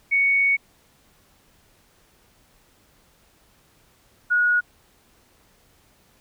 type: tone pair in turn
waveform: sine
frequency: 2226 / 1452.2 Hz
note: C#7 / F#6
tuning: +7 / -33 cents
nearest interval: perfect fifth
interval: 740 cents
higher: first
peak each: -16 dBFS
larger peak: neither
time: 0.11-0.57 / 4.3-4.61 s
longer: first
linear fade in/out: 20 ms
effects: pink hiss -59 dBFS RMS until 6.2 s